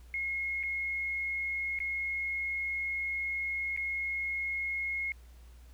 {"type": "tone with dropouts", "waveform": "sine", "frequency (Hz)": 2160, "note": "C#7", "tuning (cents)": -45, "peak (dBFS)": -31, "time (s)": [0.14, 5.12], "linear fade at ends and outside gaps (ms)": 1, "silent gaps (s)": [[0.63, 0.635], [1.789, 1.802], [3.764, 3.774]], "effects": ["added 60 Hz sine -50 dBFS peak until 5.73 s", "pink hiss -64 dBFS RMS until 5.73 s"]}